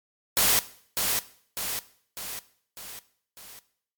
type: noise with echo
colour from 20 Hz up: white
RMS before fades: -21 dBFS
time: 0.37-0.59 s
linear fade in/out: 0 ms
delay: 600 ms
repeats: 5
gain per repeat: -5 dB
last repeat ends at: 3.59 s
effects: noise-tail reverb RT60 0.6 s tail -17 dB re dry + MP3 96 kbps